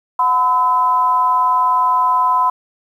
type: tone with amplitude modulation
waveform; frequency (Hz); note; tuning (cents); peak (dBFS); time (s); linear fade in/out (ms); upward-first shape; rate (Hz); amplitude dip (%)
sine; 1010; B5; +39; -8; 0.19-2.5; 5; sine; 281; 70
effects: 8-bit